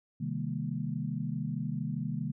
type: chord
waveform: sine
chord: C minor seventh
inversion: none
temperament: equal with one note detuned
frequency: 130.81 / 155.56 / 200.3 / 233.1 Hz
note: C3 / Eb3 / G3 / Bb3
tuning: 0 / 0 / +38 / 0 cents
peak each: -37 / -35 / -38 / -38 dBFS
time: 0.2-2.32 s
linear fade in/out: 10 ms
effects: none